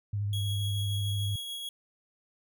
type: tone with vibrato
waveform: sine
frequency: 102.2 Hz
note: G#2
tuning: 27 cents flat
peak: -28 dBFS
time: 0.13-1.36 s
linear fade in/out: 5 ms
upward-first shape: sine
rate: 13 Hz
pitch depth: 32 cents each way
type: tone with tremolo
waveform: 45% pulse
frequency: 3322 Hz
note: G#7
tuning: in tune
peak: -34 dBFS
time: 0.33-1.69 s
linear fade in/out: 2 ms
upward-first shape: triangle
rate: 6.9 Hz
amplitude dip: 30%
effects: none